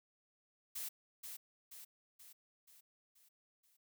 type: noise with echo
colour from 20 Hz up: blue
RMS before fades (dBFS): -43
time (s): 0.75-0.89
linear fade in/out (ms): 10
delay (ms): 480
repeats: 6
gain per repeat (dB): -5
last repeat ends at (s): 3.77
effects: none